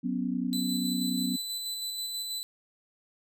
sine chord, F# suspended fourth, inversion none, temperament equal, 185 / 246.9 / 277.2 Hz, F#3 / B3 / C#4, 0 / 0 / 0 cents, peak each -33 / -30 / -34 dBFS, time 0.03-1.37 s, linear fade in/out 20 ms
sawtooth tone with tremolo, 4001 Hz, B7, 22 cents sharp, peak -29 dBFS, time 0.53-2.43 s, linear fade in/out 0 ms, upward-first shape square, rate 6.2 Hz, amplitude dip 25%
effects none

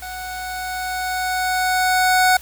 25% pulse tone with level ramp, 740 Hz, F#5, in tune, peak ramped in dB -26 to -8 dBFS, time 0.02-2.37 s, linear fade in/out 5 ms, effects added 60 Hz sine -41 dBFS peak until 2.41 s + white hiss -41 dBFS RMS until 2.41 s

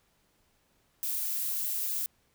violet noise, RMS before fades -32 dBFS, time 1.03-2.06 s, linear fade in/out 0 ms, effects pink hiss -70 dBFS RMS until 2.34 s

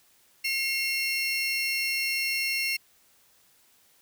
30% pulse tone pair together, 2153 / 2732 Hz, C7 / F7, +49 / -39 cents, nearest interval major third, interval 412 cents, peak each -26 dBFS, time 0.44-2.77 s, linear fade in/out 10 ms, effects white hiss -62 dBFS RMS until 4.01 s

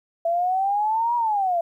sine exponential two-way sweep, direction up then down, 665 to 967 to 665 Hz, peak -19 dBFS, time 0.25-1.61 s, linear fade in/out 5 ms, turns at 1.16 s, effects 10-bit

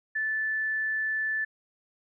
sine tone, 1751 Hz, A6, 9 cents flat, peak -26 dBFS, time 0.15-1.45 s, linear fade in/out 10 ms, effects none

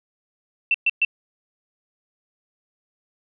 sine tone bursts, 2686 Hz, E7, 32 cents sharp, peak -15 dBFS, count 3, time 0.71-1.049 s, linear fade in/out 2 ms, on 33 ms, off 120 ms, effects none

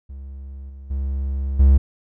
triangle tone with level steps, 67.9 Hz, C#2, 35 cents flat, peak -30 / -33 / -19 / -7 dBFS, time 0.09-1.78 s, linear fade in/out 10 ms, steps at 0.69 / 0.9 / 1.59 s, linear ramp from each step 10 ms, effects none

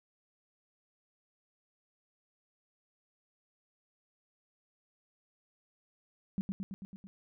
sine tone with echo, 193.2 Hz, G3, 25 cents flat, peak -29 dBFS, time 6.38-6.41 s, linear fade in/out 0 ms, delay 110 ms, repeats 6, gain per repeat -3 dB, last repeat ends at 7.07 s, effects none

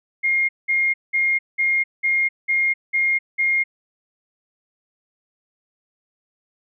sine tone bursts, 2132 Hz, C7, 32 cents sharp, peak -16 dBFS, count 8, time 0.23-3.64 s, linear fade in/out 20 ms, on 260 ms, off 190 ms, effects none

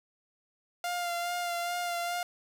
sawtooth tone with vibrato, 698.5 Hz, F5, in tune, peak -27 dBFS, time 0.84-2.23 s, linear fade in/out 2 ms, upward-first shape sine, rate 2.4 Hz, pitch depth 22 cents each way, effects none

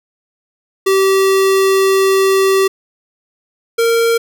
square tone pair in turn, 386.1 / 461.5 Hz, G4 / A#4, -26 / -17 cents, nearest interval minor third, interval 309 cents, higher second, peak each -10 / -11 dBFS, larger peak first, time 0.86-2.68 / 3.78-4.18 s, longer first, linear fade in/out 10 ms, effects none

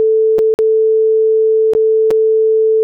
sine tone with dropouts, 440 Hz, A4, in tune, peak -8 dBFS, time 0-2.83 s, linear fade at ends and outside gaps 0 ms, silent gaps 0.384-0.39 / 0.54-0.589 / 1.735-1.75 / 2.106-2.111 s, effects none

